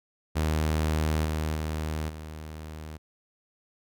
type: tone with level steps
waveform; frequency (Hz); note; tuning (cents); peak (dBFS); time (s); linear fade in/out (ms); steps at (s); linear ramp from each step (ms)
sawtooth; 77.78; D#2; 0; -20 / -23 / -25 / -34; 0.35-2.98; 20; 1.24 / 1.54 / 2.08; 20
effects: none